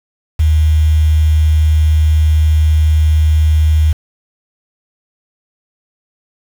sine tone with quantisation, 77.6 Hz, D#2, 4 cents flat, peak -7 dBFS, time 0.39-3.93 s, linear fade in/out 10 ms, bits 5, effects none

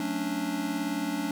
square chord, D major seventh, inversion first, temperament just, 183.54 / 220.2 / 275.3 / 293.7 Hz, F#3 / A3 / C#4 / D4, -14 / +2 / -12 / 0 cents, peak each -38 / -37 / -35 / -32 dBFS, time 0-1.31 s, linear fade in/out 2 ms, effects none

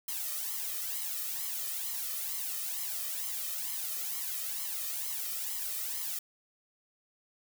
blue noise with flanger, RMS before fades -36 dBFS, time 0.08-6.19 s, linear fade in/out 5 ms, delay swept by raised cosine 0.96 to 1.65 ms, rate 2.2 Hz, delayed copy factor +0.9, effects none

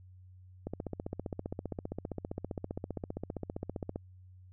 click train, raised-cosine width 2 ms, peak -23 dBFS, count 51, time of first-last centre 0.67-3.959 s, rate 15.2 Hz, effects added 92 Hz sine -52 dBFS peak until 4.52 s

